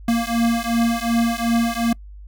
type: beating tone pair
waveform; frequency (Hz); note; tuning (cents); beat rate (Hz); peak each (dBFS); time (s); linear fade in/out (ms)
square; 231.2 / 233.9; A#3 / A#3; -14 / +6; 2.7; -21; 0.08-1.93; 5
effects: noise-tail reverb RT60 0.1 s tail -26 dB re dry + added 50 Hz sine -36 dBFS peak until 2.27 s

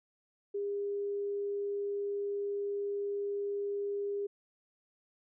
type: tone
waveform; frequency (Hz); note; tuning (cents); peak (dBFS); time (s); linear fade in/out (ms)
sine; 404.3; G#4; -46; -32; 0.54-4.27; 10
effects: none

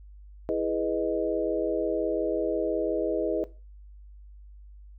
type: chord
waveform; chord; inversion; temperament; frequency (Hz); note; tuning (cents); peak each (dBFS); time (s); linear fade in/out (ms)
sine; E major seventh; none; equal; 329.6 / 415.3 / 493.9 / 622.3; E4 / G#4 / B4 / D#5; 0 / 0 / 0 / 0; -30; 0.49-3.44; 0
effects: noise-tail reverb RT60 0.3 s tail -17 dB re dry + added 50 Hz sine -45 dBFS peak until 4.98 s

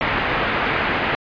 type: low-pass noise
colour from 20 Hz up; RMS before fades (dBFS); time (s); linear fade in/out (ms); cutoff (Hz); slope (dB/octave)
white; -21; 0.01-1.15; 0; 2400; 24
effects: resampled to 11025 Hz

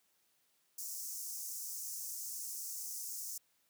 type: high-pass noise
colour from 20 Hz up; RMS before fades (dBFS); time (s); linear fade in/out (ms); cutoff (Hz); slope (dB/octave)
pink; -43; 0.78-3.38; 5; 5600; 48
effects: white hiss -75 dBFS RMS until 3.69 s + high-pass 100 Hz 12 dB/octave

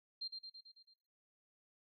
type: tone with echo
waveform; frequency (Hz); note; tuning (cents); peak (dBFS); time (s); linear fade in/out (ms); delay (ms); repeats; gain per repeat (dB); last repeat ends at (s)
sine; 4178; C8; -3; -39; 0.21-0.28; 10; 110; 6; -4; 0.94
effects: noise-tail reverb RT60 0.7 s tail -22 dB re dry + MP3 32 kbps

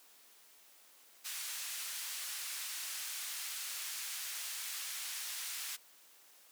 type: band-pass noise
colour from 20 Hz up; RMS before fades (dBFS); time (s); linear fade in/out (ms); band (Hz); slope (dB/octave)
white; -42; 1.24-5.77; 20; 1500 to 12000; 12
effects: white hiss -62 dBFS RMS until 6.51 s + high-pass 300 Hz 12 dB/octave

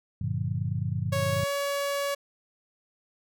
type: chord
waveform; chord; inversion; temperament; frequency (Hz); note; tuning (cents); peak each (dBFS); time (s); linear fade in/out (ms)
sine; G minor seventh; none; just; 98 / 117.6 / 147 / 176.4; G2 / Bb2 / D3 / F3; 0 / +16 / +2 / +18; -31 / -31 / -32 / -36; 0.21-1.44; 5
type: tone with pitch glide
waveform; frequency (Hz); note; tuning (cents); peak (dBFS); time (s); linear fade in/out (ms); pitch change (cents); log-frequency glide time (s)
sawtooth; 554 to 564.3; C#5 to C#5; -1 to +31; -23; 1.12-2.15; 10; +32; 1.29-1.51
effects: none

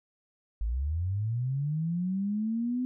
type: linear sweep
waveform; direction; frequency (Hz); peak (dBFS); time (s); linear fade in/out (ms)
sine; up; 49.99 to 254.9; -27; 0.61-2.85; 0
effects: none

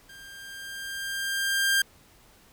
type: tone with level ramp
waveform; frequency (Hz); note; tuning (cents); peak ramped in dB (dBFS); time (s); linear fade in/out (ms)
sawtooth; 1594; G6; +28; -42 to -16; 0.09-1.82; 5
effects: pink hiss -57 dBFS RMS until 2.52 s

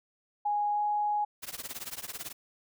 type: tone with pitch glide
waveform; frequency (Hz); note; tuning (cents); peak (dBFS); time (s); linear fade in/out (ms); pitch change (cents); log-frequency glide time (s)
sine; 828 to 833.3; G#5 to G#5; -5 to +6; -26; 0.45-1.25; 10; +11; 0.72-0.8
type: noise with tremolo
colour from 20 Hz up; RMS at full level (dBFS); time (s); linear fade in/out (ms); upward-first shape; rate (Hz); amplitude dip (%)
white; -36; 1.42-2.33; 20; triangle; 18; 100
effects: none

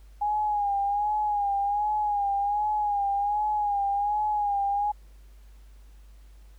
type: tone with vibrato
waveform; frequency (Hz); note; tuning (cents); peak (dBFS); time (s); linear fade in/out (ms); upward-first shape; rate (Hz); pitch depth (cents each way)
sine; 822; G#5; -18; -23; 0.21-4.92; 10; sine; 1.3; 52
effects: added 50 Hz sine -47 dBFS peak until 6.58 s + pink hiss -64 dBFS RMS until 6.58 s

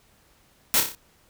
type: noise with echo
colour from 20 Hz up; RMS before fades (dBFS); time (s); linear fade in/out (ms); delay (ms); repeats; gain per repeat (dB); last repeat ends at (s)
white; -20; 0.74-0.8; 0; 30; 5; -5; 0.95
effects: pink hiss -60 dBFS RMS until 1.29 s

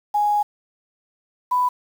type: tone pair in turn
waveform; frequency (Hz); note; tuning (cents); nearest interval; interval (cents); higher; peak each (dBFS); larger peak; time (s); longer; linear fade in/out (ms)
sine; 830.6 / 993.5; G#5 / B5; 0 / +10; minor third; 310; second; -16; neither; 0.14-0.43 / 1.51-1.69; first; 10
effects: 7-bit

